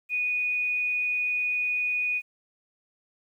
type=tone; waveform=sine; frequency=2473 Hz; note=D#7; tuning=11 cents flat; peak=-24 dBFS; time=0.09-2.22 s; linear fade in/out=50 ms; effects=10-bit